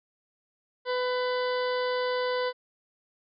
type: harmonic tone with a mistuned harmonic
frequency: 500 Hz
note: B4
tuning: 21 cents sharp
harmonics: 1 / 2 / 3 / 4 / 6 / 7 / 8 / 9 / 10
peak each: -27 / -33 / -37 / -39 / -43 / -44 / -45 / -46 / -47 dBFS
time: 0.85-2.53 s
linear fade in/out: 50 ms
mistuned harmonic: 10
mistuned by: -51 cents
effects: none